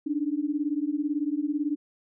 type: beating tone pair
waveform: sine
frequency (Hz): 286 / 304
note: D4 / D#4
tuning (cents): -46 / -40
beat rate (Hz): 18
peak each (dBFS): -28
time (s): 0.06-1.76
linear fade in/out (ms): 10
effects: none